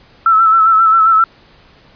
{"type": "tone with vibrato", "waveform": "sine", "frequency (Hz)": 1321, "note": "E6", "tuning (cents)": 3, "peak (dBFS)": -6, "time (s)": [0.26, 1.24], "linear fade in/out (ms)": 2, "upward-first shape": "sine", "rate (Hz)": 7.5, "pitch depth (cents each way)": 42, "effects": ["pink hiss -46 dBFS RMS until 1.95 s", "resampled to 11025 Hz"]}